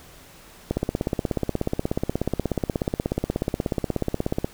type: click train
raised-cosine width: 2 ms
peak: -9 dBFS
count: 63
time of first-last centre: 0.71-4.445 s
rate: 16.6 Hz
effects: pink hiss -48 dBFS RMS until 4.53 s